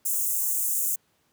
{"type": "high-pass noise", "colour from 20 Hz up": "white", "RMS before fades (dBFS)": -26, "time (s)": [0.05, 0.96], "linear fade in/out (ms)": 10, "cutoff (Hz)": 6700, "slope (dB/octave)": 48, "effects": ["pink hiss -68 dBFS RMS until 1.32 s", "high-pass 100 Hz 12 dB/octave"]}